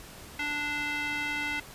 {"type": "tone with band-pass filter", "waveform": "square", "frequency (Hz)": 293.7, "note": "D4", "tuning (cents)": 0, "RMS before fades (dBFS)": -32, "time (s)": [0.39, 1.6], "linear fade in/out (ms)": 5, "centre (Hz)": 2200, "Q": 2.6, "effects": ["pink hiss -47 dBFS RMS until 1.74 s", "resampled to 32000 Hz"]}